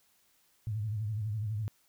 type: tone with vibrato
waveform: sine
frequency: 107.1 Hz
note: A2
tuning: 46 cents flat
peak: -31 dBFS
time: 0.67-1.68 s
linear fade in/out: 0 ms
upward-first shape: sine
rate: 12 Hz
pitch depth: 96 cents each way
effects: white hiss -69 dBFS RMS until 1.88 s